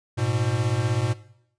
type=beating tone pair; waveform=square; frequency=105.5 / 121.5 Hz; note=G#2 / B2; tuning=+28 / -28 cents; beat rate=16 Hz; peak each=-26 / -25 dBFS; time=0.17-1.14 s; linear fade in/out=20 ms; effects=noise-tail reverb RT60 0.7 s tail -17 dB re dry + resampled to 22050 Hz